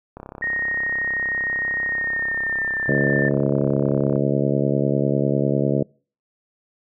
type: click train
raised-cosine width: 1 ms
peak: -21 dBFS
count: 133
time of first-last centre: 0.17-4.158 s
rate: 33.1 Hz
type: tone with pitch glide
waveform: sine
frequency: 1864.7 to 1783.6 Hz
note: A#6 to A6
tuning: 0 to +23 cents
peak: -21 dBFS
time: 0.42-3.29 s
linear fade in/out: 5 ms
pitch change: -77 cents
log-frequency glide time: 1.85-2.82 s
type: harmonic tone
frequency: 70 Hz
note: C#2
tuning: 18 cents sharp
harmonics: 2 / 3 / 4 / 5 / 6 / 7 / 8 / 9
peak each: -22 / -24 / -25 / -26 / -27 / -27 / -28 / -29 dBFS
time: 2.88-5.83 s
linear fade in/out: 5 ms
effects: noise-tail reverb RT60 0.4 s tail -26 dB re dry